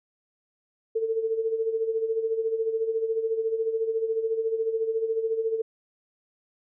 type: tone with tremolo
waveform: sine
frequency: 447.9 Hz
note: A4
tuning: 31 cents sharp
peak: -21 dBFS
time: 0.95-5.62 s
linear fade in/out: 10 ms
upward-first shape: sine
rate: 14 Hz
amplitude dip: 65%
effects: none